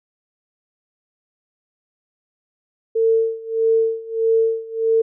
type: tone with tremolo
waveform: sine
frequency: 450.4 Hz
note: A4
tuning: 40 cents sharp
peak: -12 dBFS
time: 2.95-5.02 s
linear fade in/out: 10 ms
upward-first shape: sine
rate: 1.6 Hz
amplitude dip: 90%
effects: none